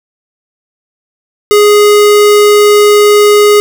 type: tone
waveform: square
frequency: 415.3 Hz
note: G#4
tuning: in tune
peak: -3 dBFS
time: 1.51-3.6 s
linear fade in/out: 0 ms
effects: none